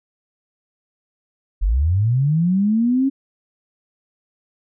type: linear sweep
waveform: sine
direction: up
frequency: 40.11 to 276.1 Hz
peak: -14 dBFS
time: 1.61-3.1 s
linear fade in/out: 20 ms
effects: none